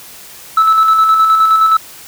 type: tone with tremolo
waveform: sine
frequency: 1308 Hz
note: E6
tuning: 14 cents flat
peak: -3 dBFS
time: 0.57-1.77 s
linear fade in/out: 5 ms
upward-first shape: square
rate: 9.6 Hz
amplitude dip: 40%
effects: tanh soft clip ceiling -4 dBFS + white hiss -35 dBFS RMS until 2.07 s